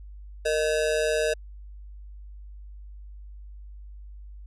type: ring-modulated tone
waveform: square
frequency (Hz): 540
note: C#5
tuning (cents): -45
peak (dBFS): -20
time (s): 0.45-1.34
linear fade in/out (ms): 10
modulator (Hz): 78.2
effects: added 50 Hz sine -40 dBFS peak until 4.46 s + resampled to 24000 Hz